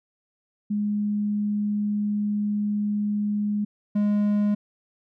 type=tone pair in turn; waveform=sine / triangle; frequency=207.6 / 206.9 Hz; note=G#3 / G#3; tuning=0 / -6 cents; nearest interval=unison; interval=6 cents; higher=first; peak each=-22 / -17 dBFS; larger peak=second; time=0.7-3.65 / 3.95-4.55 s; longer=first; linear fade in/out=10 ms; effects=none